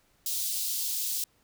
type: high-pass noise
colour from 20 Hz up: white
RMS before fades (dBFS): -31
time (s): 0.26-1.24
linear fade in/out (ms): 2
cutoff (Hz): 3600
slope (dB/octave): 24
effects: pink hiss -67 dBFS RMS until 1.43 s